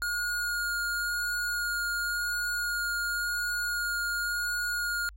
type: tone with vibrato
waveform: square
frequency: 1431 Hz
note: F6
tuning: 42 cents sharp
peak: -29 dBFS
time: 0.02-5.09 s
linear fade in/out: 0 ms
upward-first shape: sine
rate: 0.93 Hz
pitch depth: 12 cents each way
effects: added 50 Hz sine -46 dBFS peak until 5.16 s